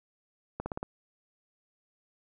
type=accelerating click train; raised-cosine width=1 ms; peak=-20 dBFS; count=5; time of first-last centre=0.6-0.829 s; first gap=60 ms; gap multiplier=0.97; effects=none